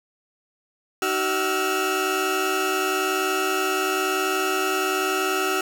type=tone cluster; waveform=30% pulse; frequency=307.8 / 378.3 / 1314 / 1415 Hz; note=D#4 / F#4 / E6 / F6; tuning=-19 / +38 / -6 / +22 cents; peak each=-29 / -22 / -24 / -26 dBFS; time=1.02-5.61 s; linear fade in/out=2 ms; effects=none